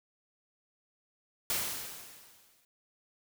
white noise with exponential decay, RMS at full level -30 dBFS, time 1.5-2.65 s, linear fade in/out 1 ms, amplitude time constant 250 ms, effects none

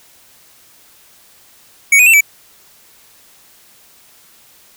square tone with pitch steps, 2237 / 2482 / 2685 / 2304 Hz, C#7 / D#7 / E7 / D7, +15 / -5 / +31 / -34 cents, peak -6 dBFS, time 1.92-2.208 s, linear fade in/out 5 ms, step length 72 ms, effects white hiss -47 dBFS RMS until 4.76 s

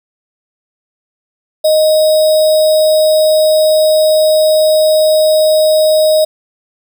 sine tone with sample-and-hold, 622.3 Hz, D#5, in tune, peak -6 dBFS, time 1.64-6.25 s, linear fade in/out 10 ms, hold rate 4410 Hz, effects none

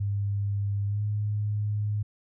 sine tone with pitch glide, 100.8 to 104.54 Hz, G2 to G#2, +49 to +12 cents, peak -25 dBFS, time 0-2.03 s, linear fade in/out 10 ms, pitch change +63 cents, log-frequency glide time 0.86-1.02 s, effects none

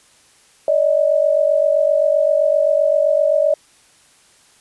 sine tone pair together, 576.3 / 624 Hz, D5 / D#5, -33 / +5 cents, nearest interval minor second, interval 138 cents, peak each -15 dBFS, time 0.68-3.54 s, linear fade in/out 2 ms, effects white hiss -52 dBFS RMS until 4.6 s + resampled to 24000 Hz

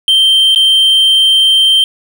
triangle tone with dropouts, 3136 Hz, G7, in tune, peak -4 dBFS, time 0.08-1.84 s, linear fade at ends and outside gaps 1 ms, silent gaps 0.548-0.559 s, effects none

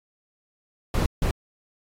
brown noise bursts at uneven times, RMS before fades -22 dBFS, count 2, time 0.94-1.06 / 1.22-1.31 s, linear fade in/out 2 ms, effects AAC 48 kbps

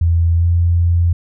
sine tone with pitch glide, 84 to 85.77 Hz, E2 to F2, +33 to -31 cents, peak -10 dBFS, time 0.01-1.13 s, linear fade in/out 5 ms, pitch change +36 cents, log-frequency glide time 0.37-0.45 s, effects none

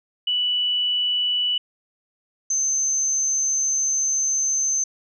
sine tone pair in turn, 2960 / 6227 Hz, F#7 / G8, 0 / -12 cents, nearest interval octave + minor second, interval 1288 cents, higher second, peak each -19 dBFS, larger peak neither, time 0.27-1.58 / 2.5-4.84 s, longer second, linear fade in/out 5 ms, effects none

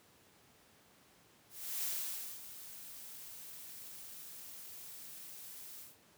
blue noise with ADSR envelope, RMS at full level -37 dBFS, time 1.49-5.97 s, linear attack 350 ms, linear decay 550 ms, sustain -13 dB, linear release 170 ms, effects pink hiss -65 dBFS RMS until 6.17 s + high-pass 100 Hz 12 dB/octave

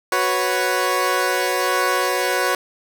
15% pulse chord, F# suspended fourth, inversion none, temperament equal, 370 / 493.9 / 554.4 Hz, F#4 / B4 / C#5, 0 / 0 / 0 cents, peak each -16 dBFS, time 0.12-2.55 s, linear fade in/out 2 ms, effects none

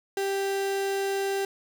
35% pulse tone, 392.6 Hz, G4, 3 cents sharp, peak -24 dBFS, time 0.17-1.45 s, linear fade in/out 2 ms, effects none

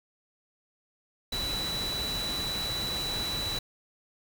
sine tone in noise, 3951 Hz, B7, in tune, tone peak -31 dBFS, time 1.32-3.59 s, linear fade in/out 5 ms, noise pink, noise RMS -36 dBFS, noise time 1.32-3.59 s, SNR +2 dB, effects none

